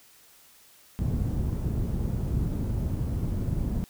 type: low-pass noise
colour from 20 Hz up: white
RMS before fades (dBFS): -28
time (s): 0.99-3.84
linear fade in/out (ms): 0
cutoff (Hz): 130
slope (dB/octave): 12
effects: white hiss -56 dBFS RMS until 3.89 s